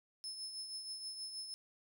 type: tone with tremolo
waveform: 35% pulse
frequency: 5230 Hz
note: E8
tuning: 15 cents flat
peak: -38 dBFS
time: 0.24-1.54 s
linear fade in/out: 0 ms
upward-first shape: triangle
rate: 6.3 Hz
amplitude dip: 55%
effects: 13-bit